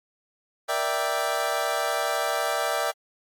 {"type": "chord", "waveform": "25% pulse", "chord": "E half-diminished seventh", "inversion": "second", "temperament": "equal with one note detuned", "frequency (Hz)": [471.9, 587.3, 659.3, 784], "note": ["Bb4", "D5", "E5", "G5"], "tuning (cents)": [21, 0, 0, 0], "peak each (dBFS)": [-30, -25, -25, -26], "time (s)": [0.68, 2.92], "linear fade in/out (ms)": 20, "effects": ["AAC 64 kbps"]}